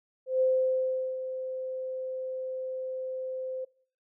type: tone with ADSR envelope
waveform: sine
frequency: 518 Hz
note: C5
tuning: 17 cents flat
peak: -21 dBFS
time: 0.26-3.65 s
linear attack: 150 ms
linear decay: 760 ms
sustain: -11 dB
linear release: 10 ms
effects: noise-tail reverb RT60 0.5 s tail -22 dB re dry